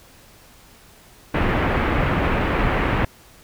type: low-pass noise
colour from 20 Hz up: pink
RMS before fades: -20 dBFS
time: 1.34-3.05 s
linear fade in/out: 5 ms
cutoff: 2400 Hz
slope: 24 dB/octave
effects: pink hiss -49 dBFS RMS until 3.43 s